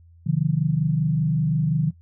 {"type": "chord", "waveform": "sine", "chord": "C diminished", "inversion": "none", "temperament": "equal with one note detuned", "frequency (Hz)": [130.81, 155.56, 180.77], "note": ["C3", "Eb3", "Gb3"], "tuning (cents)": [0, 0, -40], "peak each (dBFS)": [-25, -20, -26], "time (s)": [0.26, 1.91], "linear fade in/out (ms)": 10, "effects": ["noise-tail reverb RT60 0.1 s tail -20 dB re dry", "added 84 Hz sine -48 dBFS peak until 2.01 s"]}